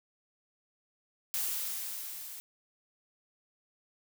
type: noise with level ramp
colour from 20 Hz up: blue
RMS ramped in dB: -32 to -45 dBFS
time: 1.34-2.4 s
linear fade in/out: 0 ms
effects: none